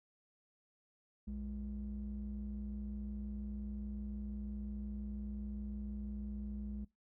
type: ring-modulated tone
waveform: triangle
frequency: 73.42 Hz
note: D2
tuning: in tune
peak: -34 dBFS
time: 1.27-6.85 s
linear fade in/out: 10 ms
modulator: 134 Hz
effects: noise-tail reverb RT60 0.2 s tail -22 dB re dry + tanh soft clip ceiling -32 dBFS